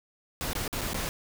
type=noise with dropouts; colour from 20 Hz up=pink; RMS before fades=-32 dBFS; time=0.41-1.09 s; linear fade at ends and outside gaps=0 ms; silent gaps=0.532-0.552 / 0.678-0.728 / 0.81-0.815 / 0.933-0.944 s; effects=none